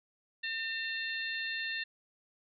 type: harmonic tone with a mistuned harmonic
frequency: 904 Hz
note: A5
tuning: 47 cents sharp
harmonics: 2 / 3 / 4 / 5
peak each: -36 / -40 / -42 / -44 dBFS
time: 0.43-1.84 s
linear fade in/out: 10 ms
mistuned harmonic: 5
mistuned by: -120 cents
effects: none